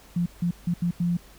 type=tone bursts at uneven times; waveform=sine; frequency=173.6 Hz; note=F3; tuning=10 cents flat; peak=-21 dBFS; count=5; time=0.16-0.26 / 0.42-0.51 / 0.67-0.74 / 0.82-0.91 / 1-1.17 s; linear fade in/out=5 ms; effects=added 50 Hz sine -50 dBFS peak until 1.38 s + pink hiss -52 dBFS RMS until 1.38 s